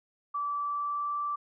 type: tone with pitch glide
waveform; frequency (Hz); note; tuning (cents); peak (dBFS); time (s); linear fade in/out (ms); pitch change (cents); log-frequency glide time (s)
sine; 1158 to 1167.4; D6 to D6; -25 to -11; -29; 0.34-1.36; 10; +14; 0.54-1.2
effects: none